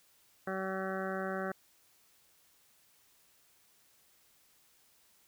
harmonic tone, 190.3 Hz, F#3, 49 cents sharp, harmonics 1 / 2 / 3 / 4 / 6 / 7 / 8 / 9 / 10, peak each -40 / -40 / -40 / -43 / -46 / -45 / -43 / -49 / -50 dBFS, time 0.47-1.52 s, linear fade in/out 5 ms, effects white hiss -67 dBFS RMS until 5.27 s

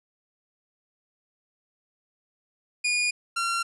sawtooth tone pair in turn, 2442 / 1370.5 Hz, D#7 / F6, -33 / -33 cents, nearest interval minor seventh, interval 1000 cents, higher first, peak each -19 / -21 dBFS, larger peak first, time 2.84-3.11 / 3.36-3.63 s, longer neither, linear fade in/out 10 ms, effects resampled to 24000 Hz

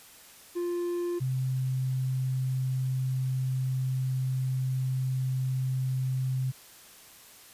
triangle / sine tone pair in turn, 349.2 / 130.2 Hz, F4 / C3, 0 / -8 cents, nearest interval octave + perfect fourth, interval 1708 cents, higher first, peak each -26 dBFS, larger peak neither, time 0.55-1.2 / 1.2-6.52 s, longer second, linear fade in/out 20 ms, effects white hiss -52 dBFS RMS until 7.53 s + resampled to 32000 Hz

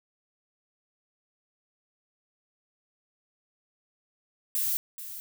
violet noise with echo, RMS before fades -28 dBFS, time 4.55-4.77 s, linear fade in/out 0 ms, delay 430 ms, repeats 1, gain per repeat -12 dB, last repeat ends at 5.2 s, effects none

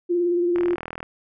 sine tone with vibrato, 349.2 Hz, F4, in tune, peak -18 dBFS, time 0.09-0.76 s, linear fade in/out 20 ms, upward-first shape sine, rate 18 Hz, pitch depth 30 cents each way
click train, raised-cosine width 0.5 ms, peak -17 dBFS, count 20, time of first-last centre 0.56-1.029 s, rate 40.5 Hz
effects none

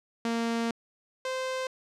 sawtooth tone pair in turn, 231.1 / 518.8 Hz, A#3 / C5, -15 / -15 cents, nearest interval octave + major second, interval 1400 cents, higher second, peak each -23 / -26 dBFS, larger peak first, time 0.25-0.71 / 1.25-1.67 s, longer first, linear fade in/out 2 ms, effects low-pass 7000 Hz 12 dB/octave

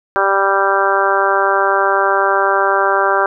harmonic tone, 196 Hz, G3, in tune, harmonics 2 / 3 / 4 / 5 / 6 / 7 / 8, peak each -19 / -19 / -19 / -19 / -19 / -19 / -19 dBFS, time 0.16-3.26 s, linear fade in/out 0 ms, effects none

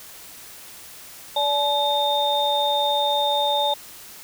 sine tone cluster, 578 / 859 / 3645 Hz, D5 / A5 / A#7, -28 / -42 / -40 cents, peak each -24 / -22 / -23 dBFS, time 1.36-3.74 s, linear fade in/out 5 ms, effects white hiss -42 dBFS RMS until 4.23 s

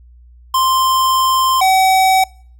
square tone pair in turn, 1046.5 / 758.8 Hz, C6 / F#5, 0 / +43 cents, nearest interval tritone, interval 557 cents, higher first, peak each -12 / -10 dBFS, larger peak second, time 0.54-1.61 / 1.61-2.24 s, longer first, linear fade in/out 5 ms, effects noise-tail reverb RT60 0.5 s tail -25 dB re dry + added 60 Hz sine -40 dBFS peak until 2.59 s

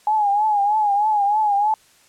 sine tone with vibrato, 833 Hz, G#5, 5 cents sharp, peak -15 dBFS, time 0.07-1.74 s, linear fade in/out 2 ms, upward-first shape triangle, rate 3.2 Hz, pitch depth 89 cents each way, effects white hiss -54 dBFS RMS until 2.08 s + low-pass 10000 Hz 12 dB/octave

